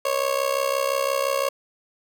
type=tone with amplitude modulation; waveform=30% pulse; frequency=550 Hz; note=C#5; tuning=14 cents flat; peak=-15 dBFS; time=0.05-1.49 s; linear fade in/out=5 ms; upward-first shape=sine; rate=65.8 Hz; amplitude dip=80%; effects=none